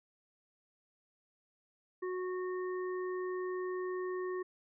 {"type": "harmonic tone", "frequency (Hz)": 367.1, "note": "F#4", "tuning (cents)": -14, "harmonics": [1, 3, 5], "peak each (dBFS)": [-35, -45, -49], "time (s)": [2.02, 4.43], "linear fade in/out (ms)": 10, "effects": []}